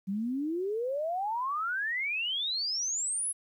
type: exponential sweep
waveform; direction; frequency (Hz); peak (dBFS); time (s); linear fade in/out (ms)
sine; up; 187.1 to 10980; -29; 0.07-3.33; 20
effects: 11-bit